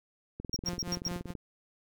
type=click train; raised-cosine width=3 ms; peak=-26 dBFS; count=21; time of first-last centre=0.4-1.352 s; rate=21 Hz
type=tone bursts; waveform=triangle; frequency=5588 Hz; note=F8; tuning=in tune; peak=-29 dBFS; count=5; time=0.53-1.082 s; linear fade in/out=2 ms; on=32 ms; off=98 ms
type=tone with tremolo; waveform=sawtooth; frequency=176.2 Hz; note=F3; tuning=16 cents sharp; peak=-30 dBFS; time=0.64-1.34 s; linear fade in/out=50 ms; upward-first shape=sine; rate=4.6 Hz; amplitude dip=100%
effects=none